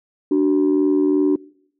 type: tone pair together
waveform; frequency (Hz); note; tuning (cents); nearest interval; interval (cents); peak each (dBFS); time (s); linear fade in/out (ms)
sine; 293.7 / 376.4; D4 / F#4; 0 / +30; major third; 430; -14 / -17; 0.31-1.36; 5
effects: noise-tail reverb RT60 0.7 s tail -24 dB re dry + tanh soft clip ceiling -9 dBFS